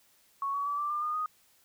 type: tone with pitch steps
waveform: sine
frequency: 1108.7 / 1130 / 1151.8 / 1173.9 / 1196.5 / 1219.6 / 1243 Hz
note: C#6 / C#6 / D6 / D6 / D6 / D#6 / D#6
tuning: 0 / +33 / -34 / -1 / +32 / -35 / -2 cents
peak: -29 dBFS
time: 0.42-1.26 s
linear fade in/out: 2 ms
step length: 120 ms
effects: white hiss -65 dBFS RMS until 1.64 s